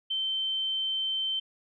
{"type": "tone", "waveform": "sine", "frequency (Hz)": 3100, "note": "G7", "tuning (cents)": -20, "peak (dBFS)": -27, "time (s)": [0.1, 1.4], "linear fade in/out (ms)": 10, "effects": []}